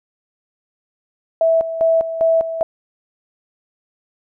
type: tone with tremolo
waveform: sine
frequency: 655 Hz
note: E5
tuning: 11 cents flat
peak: -11 dBFS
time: 1.41-2.63 s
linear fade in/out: 2 ms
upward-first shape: square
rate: 2.5 Hz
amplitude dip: 70%
effects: none